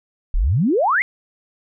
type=exponential sweep; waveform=sine; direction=up; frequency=31 to 2216 Hz; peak=-14 dBFS; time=0.34-1.02 s; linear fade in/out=0 ms; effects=none